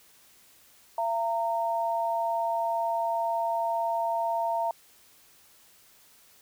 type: tone pair together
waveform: sine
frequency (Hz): 678 / 920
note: E5 / A#5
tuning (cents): +49 / -23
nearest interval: perfect fourth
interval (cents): 528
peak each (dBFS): -28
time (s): 0.98-4.71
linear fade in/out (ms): 2
effects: white hiss -58 dBFS RMS until 6.41 s